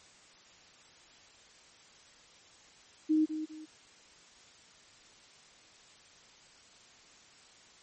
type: tone with echo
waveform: sine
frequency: 311.1 Hz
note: D#4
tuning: in tune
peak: -23 dBFS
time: 3.09-3.26 s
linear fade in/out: 20 ms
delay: 200 ms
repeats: 2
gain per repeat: -10 dB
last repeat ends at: 3.66 s
effects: white hiss -58 dBFS RMS until 7.82 s + MP3 32 kbps